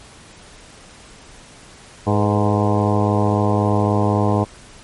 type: harmonic tone with a mistuned harmonic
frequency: 103.83 Hz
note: G#2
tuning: in tune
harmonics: 1 / 2 / 3 / 4 / 5 / 6 / 7 / 8 / 9 / 10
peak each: -18 / -21 / -23 / -24 / -25 / -26 / -26 / -27 / -28 / -28 dBFS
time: 2.06-4.45 s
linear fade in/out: 20 ms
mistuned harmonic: 5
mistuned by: -60 cents
effects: pink hiss -43 dBFS RMS until 4.83 s + MP3 48 kbps